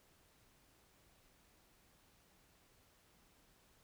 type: silence
effects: pink hiss -70 dBFS RMS until 3.83 s